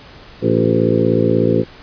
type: harmonic tone with a mistuned harmonic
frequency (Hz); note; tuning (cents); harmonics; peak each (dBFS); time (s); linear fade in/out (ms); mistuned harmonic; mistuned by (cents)
56.4; A1; +44; 2 / 3 / 4 / 5 / 6 / 7 / 8 / 9; -20 / -20 / -20 / -20 / -20 / -20 / -20 / -20; 0.41-1.65; 50; 6; +62
effects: pink hiss -40 dBFS RMS until 1.82 s + resampled to 11025 Hz